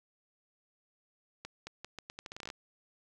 accelerating click train, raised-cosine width 0.2 ms, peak -25 dBFS, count 15, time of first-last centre 1.45-2.502 s, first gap 220 ms, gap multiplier 0.8, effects none

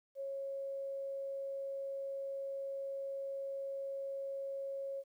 sine tone, 548 Hz, C#5, 20 cents flat, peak -38 dBFS, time 0.15-5.04 s, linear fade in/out 50 ms, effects 12-bit

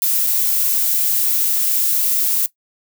violet noise with dropouts, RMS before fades -17 dBFS, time 0.02-2.46 s, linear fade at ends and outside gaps 0 ms, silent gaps 0.266-0.271 s, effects noise-tail reverb RT60 0.1 s tail -18 dB re dry

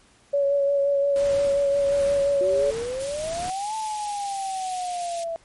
sine tone with vibrato, 562 Hz, C#5, 24 cents sharp, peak -18 dBFS, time 0.33-2.71 s, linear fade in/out 10 ms, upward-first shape sine, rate 5.7 Hz, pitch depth 18 cents each way
pink noise with tremolo, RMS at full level -36 dBFS, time 1.16-3.5 s, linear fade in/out 0 ms, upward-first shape triangle, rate 1.4 Hz, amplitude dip 60%
sine exponential two-way sweep, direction up then down, 360 to 880 to 659 Hz, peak -26 dBFS, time 2.41-5.36 s, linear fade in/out 0 ms, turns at 3.75 s
white high-pass noise, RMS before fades -37 dBFS, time 3-5.24 s, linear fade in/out 5 ms, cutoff 2200 Hz, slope 24 dB/octave
effects pink hiss -57 dBFS RMS until 5.44 s + MP3 48 kbps

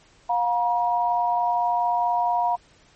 sine tone pair together, 710.5 / 955 Hz, F5 / A#5, +30 / +42 cents, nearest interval perfect fourth, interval 512 cents, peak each -22 dBFS, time 0.29-2.56 s, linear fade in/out 10 ms, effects pink hiss -56 dBFS RMS until 2.95 s + MP3 32 kbps

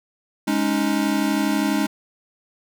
square chord, Ab suspended fourth, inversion none, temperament equal with one note detuned, 207.7 / 279.1 / 311.1 Hz, Ab3 / Db4 / Eb4, 0 / +12 / 0 cents, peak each -24 dBFS, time 0.47-1.87 s, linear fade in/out 10 ms, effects none

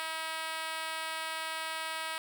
5% pulse tone with high-pass filter, 320.4 Hz, E4, 49 cents flat, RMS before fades -37 dBFS, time 0-2.18 s, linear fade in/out 0 ms, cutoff 850 Hz, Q 1.3, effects none

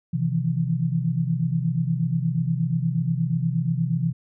sine tone cluster, 129.5 / 161 / 169.4 Hz, C3 / E3 / E3, -17 / -41 / +48 cents, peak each -25 dBFS, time 0.13-4.13 s, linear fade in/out 10 ms, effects none

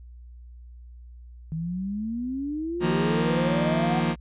sine exponential sweep, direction up, 156.7 to 755 Hz, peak -27 dBFS, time 1.52-4 s, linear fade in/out 0 ms
sawtooth chord, Eb suspended second, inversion none, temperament just, 155.56 / 175.01 / 233.3 Hz, Eb3 / F3 / Bb3, 0 / +4 / +2 cents, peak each -23 / -22 / -22 dBFS, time 2.8-4.16 s, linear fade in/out 50 ms
effects added 60 Hz sine -42 dBFS peak until 4.2 s + resampled to 8000 Hz

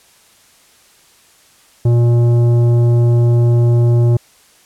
triangle tone with tanh clipping, 119 Hz, A#2, 36 cents sharp, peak -10 dBFS, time 1.85-4.17 s, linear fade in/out 5 ms, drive 15 dB, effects white hiss -49 dBFS RMS until 4.65 s + low-pass 11000 Hz 12 dB/octave

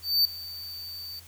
square tone with ADSR envelope, 4579 Hz, D8, 45 cents flat, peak -18 dBFS, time 0.02-1.2 s, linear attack 230 ms, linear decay 3 ms, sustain -19 dB, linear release 11 ms, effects added 85 Hz sine -52 dBFS peak until 1.27 s + white hiss -52 dBFS RMS until 1.27 s

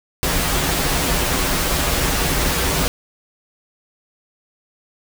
pink noise with comb filter, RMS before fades -19 dBFS, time 0.23-2.88 s, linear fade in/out 0 ms, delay 9.3 ms, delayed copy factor -0.6, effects none

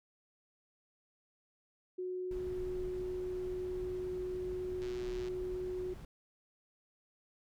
sine tone, 366.3 Hz, F#4, 17 cents flat, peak -36 dBFS, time 1.98-5.94 s, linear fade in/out 10 ms
brown noise, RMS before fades -47 dBFS, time 2.31-6.05 s, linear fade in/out 2 ms
click train, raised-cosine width 0.2 ms, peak -35 dBFS, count 58, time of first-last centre 4.82-5.283 s, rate 123 Hz
effects none

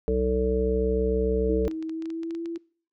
harmonic tone, 63.4 Hz, B1, 46 cents sharp, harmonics 1 / 3 / 5 / 7 / 9, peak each -27 / -31 / -34 / -23 / -34 dBFS, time 0.08-1.68 s, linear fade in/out 0 ms
sine tone with pitch glide, 319.7 to 335.2 Hz, D#4 to E4, +47 to +29 cents, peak -29 dBFS, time 1.49-2.58 s, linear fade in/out 10 ms, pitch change +82 cents, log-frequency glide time 1.84-2.45 s
clicks, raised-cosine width 0.2 ms, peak -29 dBFS, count 12, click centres 1.652 / 1.713 / 1.826 / 1.895 / 2.023 / 2.057 / 2.103 / 2.233 / 2.308 / 2.35 / 2.458 / 2.559 s
effects noise-tail reverb RT60 0.5 s tail -24 dB re dry

